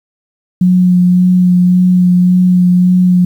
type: tone with vibrato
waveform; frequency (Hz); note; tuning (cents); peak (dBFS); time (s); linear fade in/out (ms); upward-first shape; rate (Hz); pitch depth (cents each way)
sine; 180.5; F#3; -43; -5; 0.61-3.25; 5; sine; 1.8; 15
effects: 7-bit